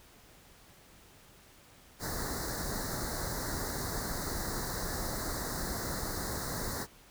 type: band-stop noise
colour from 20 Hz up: pink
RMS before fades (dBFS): -36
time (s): 1.99-6.87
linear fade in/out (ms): 50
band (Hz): 2000 to 3900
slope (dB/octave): 96
effects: pink hiss -58 dBFS RMS until 7.1 s